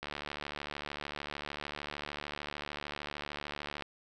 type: click train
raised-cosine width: 0.3 ms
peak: -22 dBFS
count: 279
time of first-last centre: 0.03-3.823 s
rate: 73.3 Hz
effects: none